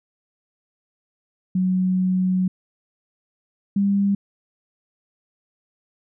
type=tone pair in turn; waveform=sine; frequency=185 / 199.35 Hz; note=F#3 / G3; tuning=0 / +29 cents; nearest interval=minor second; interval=129 cents; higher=second; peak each=-17 / -16 dBFS; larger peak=second; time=1.55-2.48 / 3.76-4.15 s; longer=first; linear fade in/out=5 ms; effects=none